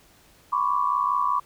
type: tone cluster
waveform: sine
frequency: 992 / 1094 / 1159 Hz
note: B5 / C#6 / D6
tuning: +7 / -23 / -23 cents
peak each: -25 dBFS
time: 0.52-1.4 s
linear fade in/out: 10 ms
effects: pink hiss -56 dBFS RMS until 1.45 s